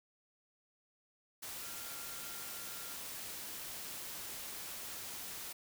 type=tone in noise; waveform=sine; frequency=1388 Hz; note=F6; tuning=11 cents flat; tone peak=-56 dBFS; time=1.61-2.96 s; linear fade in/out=10 ms; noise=white; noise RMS=-45 dBFS; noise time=1.42-5.53 s; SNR=-14 dB; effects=none